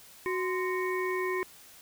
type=harmonic tone with a mistuned harmonic; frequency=370 Hz; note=F#4; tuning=in tune; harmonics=1 / 3 / 5 / 6; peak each=-30 / -35 / -37 / -38 dBFS; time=0.26-1.43 s; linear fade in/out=0 ms; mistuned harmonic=3; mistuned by=-120 cents; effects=white hiss -53 dBFS RMS until 1.81 s